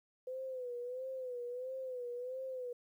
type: tone with vibrato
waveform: sine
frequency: 504 Hz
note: B4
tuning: 35 cents sharp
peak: -39 dBFS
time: 0.27-2.73 s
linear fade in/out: 5 ms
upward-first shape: sine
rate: 1.5 Hz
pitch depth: 76 cents each way
effects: 12-bit